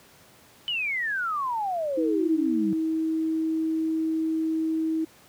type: exponential sweep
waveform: sine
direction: down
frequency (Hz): 3023 to 185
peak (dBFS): -25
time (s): 0.68-2.73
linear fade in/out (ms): 0
type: tone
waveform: sine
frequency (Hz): 320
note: D#4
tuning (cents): +49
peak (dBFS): -23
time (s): 1.97-5.05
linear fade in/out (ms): 10
effects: pink hiss -54 dBFS RMS until 5.28 s + high-pass 100 Hz 12 dB/octave